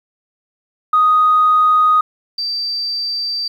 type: tone pair in turn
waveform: sine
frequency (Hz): 1246 / 4665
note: D#6 / D8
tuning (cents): +2 / -12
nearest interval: octave + major seventh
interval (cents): 2286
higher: second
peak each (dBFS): -8 / -18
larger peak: first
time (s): 0.93-2.01 / 2.38-3.48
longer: second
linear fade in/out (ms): 5
effects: tanh soft clip ceiling -4 dBFS + 8-bit